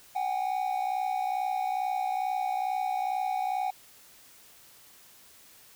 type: tone pair together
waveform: triangle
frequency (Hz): 749.7 / 812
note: F#5 / G#5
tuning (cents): +23 / -39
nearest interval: minor second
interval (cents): 138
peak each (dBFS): -27 / -30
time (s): 0.15-3.71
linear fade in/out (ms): 10
effects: white hiss -55 dBFS RMS until 5.75 s